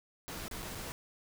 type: noise with dropouts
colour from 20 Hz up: pink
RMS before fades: -42 dBFS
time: 0.28-0.92 s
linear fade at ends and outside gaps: 0 ms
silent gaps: 0.481-0.512 / 0.623-0.627 / 0.75-0.754 s
effects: none